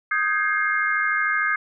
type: chord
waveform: sine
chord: Ab major seventh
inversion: second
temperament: equal with one note detuned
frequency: 1244.5 / 1568 / 1661.2 / 2121 Hz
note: Eb6 / G6 / Ab6 / C7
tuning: 0 / 0 / 0 / +23 cents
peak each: -25 dBFS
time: 0.11-1.56 s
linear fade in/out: 5 ms
effects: none